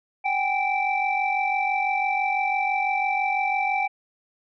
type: tone cluster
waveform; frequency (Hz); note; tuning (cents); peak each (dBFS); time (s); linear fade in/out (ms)
sine; 767 / 813 / 2333; G5 / G#5 / D7; -38 / -37 / -12; -25; 0.24-3.88; 20
effects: tanh soft clip ceiling -13 dBFS